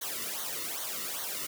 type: noise with flanger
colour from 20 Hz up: white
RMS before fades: -36 dBFS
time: 0.01-1.47 s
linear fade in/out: 10 ms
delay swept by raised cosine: 0.39 to 1.28 ms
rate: 2.5 Hz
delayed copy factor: -0.8
effects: none